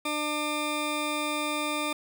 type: tone pair together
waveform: 20% pulse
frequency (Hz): 300 / 1200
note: D4 / D6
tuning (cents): +37 / +37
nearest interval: 2 octaves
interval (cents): 2400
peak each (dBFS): -26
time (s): 0.05-1.93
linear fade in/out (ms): 5
effects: none